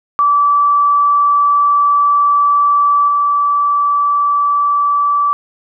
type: tone with level steps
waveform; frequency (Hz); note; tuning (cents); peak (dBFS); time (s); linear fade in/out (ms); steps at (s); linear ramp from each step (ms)
sine; 1157; D6; -26; -8 / -10; 0.19-5.33; 0; 3.08; 2
effects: none